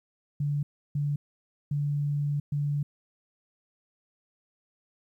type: tone bursts at uneven times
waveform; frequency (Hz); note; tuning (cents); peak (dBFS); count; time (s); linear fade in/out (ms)
sine; 144.9; D3; -23; -25; 4; 0.4-0.63 / 0.95-1.16 / 1.71-2.4 / 2.52-2.83; 5
effects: 11-bit